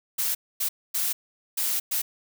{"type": "noise bursts at uneven times", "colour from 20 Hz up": "blue", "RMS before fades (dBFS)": -26, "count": 5, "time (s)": [[0.18, 0.35], [0.6, 0.69], [0.94, 1.13], [1.57, 1.8], [1.91, 2.02]], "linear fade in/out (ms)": 10, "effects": []}